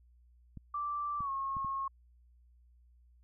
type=clicks; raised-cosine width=5 ms; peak=-33 dBFS; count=4; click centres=0.573 / 1.206 / 1.568 / 1.647 s
type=tone with pitch glide; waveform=sine; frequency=1171 to 1086.3 Hz; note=D6 to C#6; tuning=-5 to -35 cents; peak=-33 dBFS; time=0.74-1.88 s; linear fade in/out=5 ms; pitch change=-130 cents; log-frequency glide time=1.19-1.3 s
effects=added 60 Hz sine -60 dBFS peak until 3.23 s